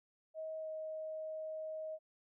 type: tone with pitch glide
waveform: sine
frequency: 634 to 628.9 Hz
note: D#5 to D#5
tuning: +32 to +18 cents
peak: -40 dBFS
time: 0.34-1.99 s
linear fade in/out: 50 ms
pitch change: -14 cents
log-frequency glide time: 0.59-0.69 s
effects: none